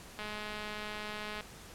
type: click train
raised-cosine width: 0.3 ms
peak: -25 dBFS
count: 258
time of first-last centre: 0.19-1.408 s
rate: 211 Hz
effects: pink hiss -51 dBFS RMS until 1.74 s + low-pass 12000 Hz 12 dB/octave